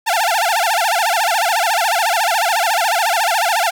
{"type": "tone with vibrato", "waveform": "sawtooth", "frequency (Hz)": 784, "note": "G5", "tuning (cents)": 0, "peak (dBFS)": -10, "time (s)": [0.06, 3.71], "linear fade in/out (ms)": 20, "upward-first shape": "sine", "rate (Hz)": 14, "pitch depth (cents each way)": 270, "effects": []}